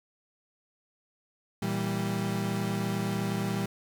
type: chord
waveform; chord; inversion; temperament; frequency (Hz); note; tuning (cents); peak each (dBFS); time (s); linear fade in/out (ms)
35% pulse; E diminished; second; equal; 116.54 / 164.81 / 196; Bb2 / E3 / G3; 0 / 0 / 0; -32 / -33 / -29; 1.62-3.66; 5
effects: 9-bit